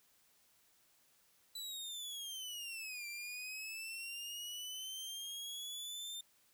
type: linear two-way sweep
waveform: sawtooth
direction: down then up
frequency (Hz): 3986 to 2349 to 3614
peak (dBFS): -40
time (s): 1.55-6.21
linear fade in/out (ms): 5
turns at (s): 3.07
effects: white hiss -71 dBFS RMS until 6.53 s